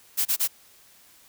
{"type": "noise bursts", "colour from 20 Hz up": "blue", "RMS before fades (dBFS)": -23, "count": 3, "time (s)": [0.17, 0.478], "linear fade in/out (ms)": 20, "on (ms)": 84, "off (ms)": 28, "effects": ["white hiss -55 dBFS RMS until 1.28 s"]}